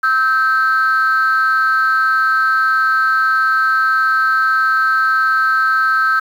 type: ring-modulated tone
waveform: triangle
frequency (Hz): 130.81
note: C3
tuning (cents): 0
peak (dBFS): -5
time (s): 0.03-6.2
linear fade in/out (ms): 10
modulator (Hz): 1430
effects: tanh soft clip ceiling -6 dBFS + 7-bit